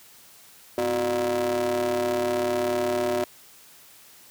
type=ring-modulated tone; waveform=35% pulse; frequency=116.54 Hz; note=A#2; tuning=in tune; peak=-18 dBFS; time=0.78-3.24 s; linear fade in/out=0 ms; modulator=484 Hz; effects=white hiss -51 dBFS RMS until 4.3 s + high-pass 60 Hz 12 dB/octave